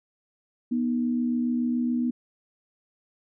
sine tone pair together, 242.6 / 309.7 Hz, B3 / D#4, -31 / -8 cents, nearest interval major third, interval 423 cents, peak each -23 / -32 dBFS, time 0.71-2.11 s, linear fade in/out 10 ms, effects none

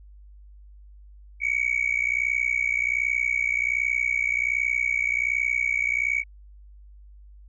sine tone with amplitude modulation, 2258 Hz, C#7, 31 cents sharp, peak -16 dBFS, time 1.4-6.24 s, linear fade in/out 50 ms, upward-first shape sine, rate 61.3 Hz, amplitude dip 100%, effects tanh soft clip ceiling -16 dBFS + added 50 Hz sine -45 dBFS peak until 7.48 s

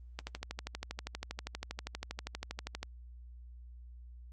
click train, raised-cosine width 0.2 ms, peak -21 dBFS, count 34, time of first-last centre 0.19-2.83 s, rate 12.5 Hz, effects added 60 Hz sine -48 dBFS peak until 4.32 s + Opus 32 kbps

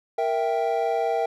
triangle chord, E diminished, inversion second, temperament equal, 466.2 / 659.3 / 784 Hz, Bb4 / E5 / G5, 0 / 0 / 0 cents, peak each -24 dBFS, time 0.18-1.26 s, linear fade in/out 5 ms, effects none

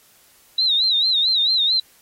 sine tone with vibrato, 3889 Hz, B7, 27 cents flat, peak -15 dBFS, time 0.58-1.8 s, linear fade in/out 5 ms, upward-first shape sine, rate 4.5 Hz, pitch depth 120 cents each way, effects white hiss -54 dBFS RMS until 2.01 s + AAC 48 kbps

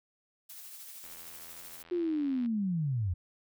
blue noise with tremolo, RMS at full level -46 dBFS, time 0.49-1.83 s, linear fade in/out 10 ms, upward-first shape sine, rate 13 Hz, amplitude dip 30%
click train, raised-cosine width 0.3 ms, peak -37 dBFS, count 120, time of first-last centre 1.04-2.46 s, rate 83.8 Hz
sine linear sweep, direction down, 360.6 to 82 Hz, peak -28 dBFS, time 1.91-3.14 s, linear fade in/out 10 ms
effects none

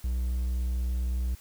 triangle tone, 61.74 Hz, B1, in tune, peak -24 dBFS, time 0.04-1.35 s, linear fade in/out 5 ms, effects white hiss -54 dBFS RMS until 1.4 s

